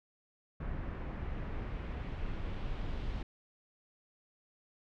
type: noise with low-pass filter sweep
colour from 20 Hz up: brown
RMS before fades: -38 dBFS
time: 0.6-3.23 s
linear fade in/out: 5 ms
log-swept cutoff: 1800 to 3700 Hz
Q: 1.3
effects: none